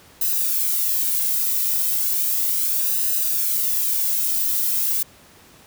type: noise with flanger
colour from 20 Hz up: violet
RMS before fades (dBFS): -21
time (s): 0.21-5.03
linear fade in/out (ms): 5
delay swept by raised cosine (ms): 0.89 to 1.81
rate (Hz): 0.35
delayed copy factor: -0.55
effects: pink hiss -49 dBFS RMS until 5.66 s + high-pass 60 Hz 12 dB/octave